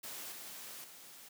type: noise with level steps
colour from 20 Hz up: white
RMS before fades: -45 / -48 / -54 dBFS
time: 0.03-1.29 s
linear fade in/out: 10 ms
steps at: 0.32 / 0.84 s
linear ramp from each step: 2 ms
effects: high-pass 150 Hz 12 dB/octave